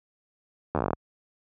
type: slowing click train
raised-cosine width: 1 ms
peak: -11 dBFS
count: 11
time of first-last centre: 0.75-0.932 s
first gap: 12 ms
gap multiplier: 1.09
effects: high-pass 60 Hz 12 dB/octave